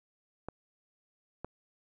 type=clicks; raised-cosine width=1 ms; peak=-24 dBFS; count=2; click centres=0.486 / 1.446 s; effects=none